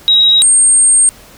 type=tone pair in turn; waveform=sine; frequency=3822 / 8580 Hz; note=A#7 / C9; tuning=+43 / +42 cents; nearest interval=octave + major second; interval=1399 cents; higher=second; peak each=-5 dBFS; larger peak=neither; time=0.08-0.42 / 0.42-1.09 s; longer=second; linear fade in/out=0 ms; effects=pink hiss -39 dBFS RMS until 1.37 s